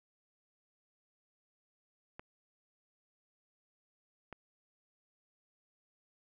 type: clicks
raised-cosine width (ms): 0.5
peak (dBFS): -30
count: 2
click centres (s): 2.195 / 4.327
effects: none